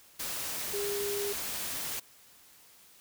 sine tone in noise, 405.9 Hz, G#4, 40 cents flat, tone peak -32 dBFS, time 0.73-1.33 s, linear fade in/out 10 ms, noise white, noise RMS -36 dBFS, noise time 0.19-2 s, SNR +1 dB, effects white hiss -58 dBFS RMS until 3 s

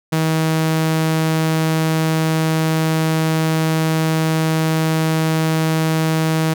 sawtooth tone, 159.5 Hz, D#3, 43 cents sharp, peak -11 dBFS, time 0.12-6.54 s, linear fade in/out 10 ms, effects none

